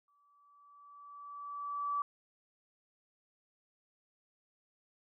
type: tone with exponential growth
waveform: sine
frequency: 1153 Hz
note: D6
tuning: 32 cents flat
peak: -30 dBFS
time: 0.08-2.02 s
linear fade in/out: 2 ms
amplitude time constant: 420 ms
effects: none

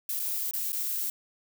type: noise with dropouts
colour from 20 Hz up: violet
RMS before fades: -31 dBFS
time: 0.09-1.1 s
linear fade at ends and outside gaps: 2 ms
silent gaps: 0.194-0.198 / 0.511-0.535 / 0.722-0.729 s
effects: none

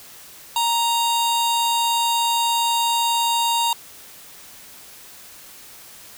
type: tone pair together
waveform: sawtooth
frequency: 932.3 / 1864.6 Hz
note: A#5 / A#6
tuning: 0 / 0 cents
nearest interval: octave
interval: 1200 cents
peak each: -14 / -20 dBFS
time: 0.56-3.73 s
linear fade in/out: 2 ms
effects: white hiss -43 dBFS RMS until 6.17 s

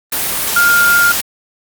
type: tone in noise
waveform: sine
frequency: 1405 Hz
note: F6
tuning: 10 cents sharp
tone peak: -8 dBFS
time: 0.56-1.12 s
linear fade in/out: 5 ms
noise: white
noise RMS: -17 dBFS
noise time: 0.12-1.21 s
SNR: +6 dB
effects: Opus 32 kbps

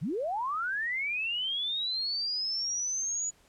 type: linear sweep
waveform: sine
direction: up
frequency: 116.54 to 6910 Hz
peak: -29 dBFS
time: 0.01-3.31 s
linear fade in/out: 20 ms
effects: pink hiss -63 dBFS RMS until 3.48 s + low-pass 11000 Hz 12 dB/octave

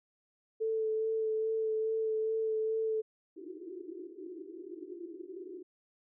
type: tone with vibrato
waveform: sine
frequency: 440.5 Hz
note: A4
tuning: 2 cents sharp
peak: -29 dBFS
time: 0.6-3.02 s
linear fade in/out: 20 ms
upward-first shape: sine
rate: 2.4 Hz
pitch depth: 15 cents each way
type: band-pass noise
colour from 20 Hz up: pink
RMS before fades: -45 dBFS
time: 3.36-5.63 s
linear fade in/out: 10 ms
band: 320 to 390 Hz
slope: 96 dB/octave
effects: none

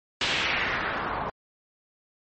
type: noise with low-pass filter sweep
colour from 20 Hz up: white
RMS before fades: -28 dBFS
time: 0.21-1.3 s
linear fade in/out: 2 ms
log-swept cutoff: 3400 to 930 Hz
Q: 2
effects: MP3 32 kbps

